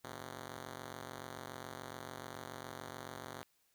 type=ring-modulated tone; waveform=5% pulse; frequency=129.8 Hz; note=C3; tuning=13 cents flat; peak=-31 dBFS; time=0.04-3.43 s; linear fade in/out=0 ms; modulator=23.5 Hz; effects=white hiss -75 dBFS RMS until 3.74 s